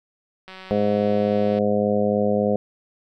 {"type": "click train", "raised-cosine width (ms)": 0.3, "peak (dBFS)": -24, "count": 209, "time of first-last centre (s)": [0.48, 1.586], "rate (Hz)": 188}
{"type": "harmonic tone", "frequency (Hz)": 103.5, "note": "G#2", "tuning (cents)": -5, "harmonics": [1, 2, 3, 4, 5, 6, 7], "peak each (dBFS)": [-32, -22, -33, -25, -22, -27, -30], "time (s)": [0.71, 2.56], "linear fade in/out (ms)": 0}
{"effects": []}